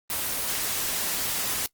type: noise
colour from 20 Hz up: white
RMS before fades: -28 dBFS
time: 0.1-1.66 s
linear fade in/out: 0 ms
effects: noise-tail reverb RT60 0.1 s tail -21 dB re dry + Opus 24 kbps